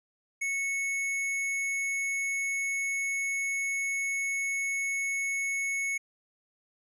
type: tone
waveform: square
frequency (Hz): 2205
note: C#7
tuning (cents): -10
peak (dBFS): -29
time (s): 0.41-5.98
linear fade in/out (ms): 10
effects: low-pass 11000 Hz 12 dB/octave